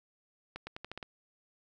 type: accelerating click train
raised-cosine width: 0.3 ms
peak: -25 dBFS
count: 7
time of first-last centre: 0.56-1.028 s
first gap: 110 ms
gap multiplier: 0.86
effects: none